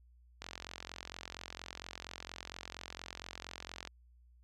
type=click train; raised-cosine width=0.2 ms; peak=-25 dBFS; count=154; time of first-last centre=0.42-3.874 s; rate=44.3 Hz; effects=added 60 Hz sine -60 dBFS peak until 4.43 s